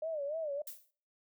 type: tone with vibrato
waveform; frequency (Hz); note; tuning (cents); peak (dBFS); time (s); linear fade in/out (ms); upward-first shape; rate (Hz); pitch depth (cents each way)
sine; 605; D#5; -49; -34; 0.02-0.62; 5; sine; 3.4; 140
type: noise with exponential decay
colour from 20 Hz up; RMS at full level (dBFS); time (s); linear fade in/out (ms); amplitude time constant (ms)
violet; -40; 0.67-0.91; 5; 52
effects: noise-tail reverb RT60 0.5 s tail -24 dB re dry